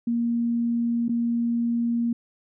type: tone with dropouts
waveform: sine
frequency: 234.9 Hz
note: A#3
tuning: 13 cents sharp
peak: -21 dBFS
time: 0.07-2.13 s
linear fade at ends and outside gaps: 5 ms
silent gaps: 1.083-1.092 s
effects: none